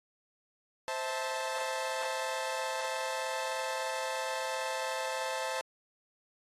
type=chord; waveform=sawtooth; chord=A minor; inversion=first; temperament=equal with one note detuned; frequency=523.3 / 650.2 / 880 Hz; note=C5 / E5 / A5; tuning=0 / -24 / 0 cents; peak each=-33 / -36 / -33 dBFS; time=0.88-5.61 s; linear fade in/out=0 ms; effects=low-pass 11000 Hz 12 dB/octave + AAC 32 kbps